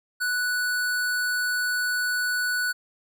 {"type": "tone", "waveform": "square", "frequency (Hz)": 1480, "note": "F#6", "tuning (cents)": 0, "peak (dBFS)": -24, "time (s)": [0.2, 2.73], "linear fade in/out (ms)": 20, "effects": []}